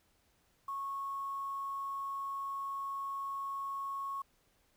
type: tone with quantisation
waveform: sine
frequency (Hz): 1100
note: C#6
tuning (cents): -14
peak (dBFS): -36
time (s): 0.68-4.22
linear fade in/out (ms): 5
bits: 10
effects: pink hiss -72 dBFS RMS until 4.76 s